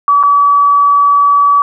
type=tone with dropouts; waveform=sine; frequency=1144 Hz; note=D6; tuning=46 cents flat; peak=-5 dBFS; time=0.08-1.62 s; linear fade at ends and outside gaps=1 ms; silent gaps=0.229-0.235 s; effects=none